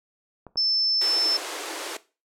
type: clicks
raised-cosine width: 1 ms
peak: -27 dBFS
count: 2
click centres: 0.467 / 0.558 s
type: tone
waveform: sine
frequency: 5290 Hz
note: E8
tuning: 5 cents sharp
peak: -20 dBFS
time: 0.57-1.37 s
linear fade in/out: 5 ms
type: high-pass noise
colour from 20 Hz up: pink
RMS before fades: -33 dBFS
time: 1.01-1.97 s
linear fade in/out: 5 ms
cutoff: 300 Hz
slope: 96 dB/octave
effects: noise-tail reverb RT60 0.3 s tail -17 dB re dry + low-pass 10000 Hz 12 dB/octave